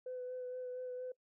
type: tone with vibrato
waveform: sine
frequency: 503 Hz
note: B4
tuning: 32 cents sharp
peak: -39 dBFS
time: 0.06-1.12 s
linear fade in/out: 5 ms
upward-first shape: sine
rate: 4.3 Hz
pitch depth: 16 cents each way
effects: noise-tail reverb RT60 0.1 s tail -21 dB re dry + tanh soft clip ceiling -36 dBFS